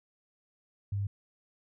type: tone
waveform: sine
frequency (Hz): 100.1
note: G2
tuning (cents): +37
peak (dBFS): -29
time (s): 0.92-1.07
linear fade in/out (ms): 5
effects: none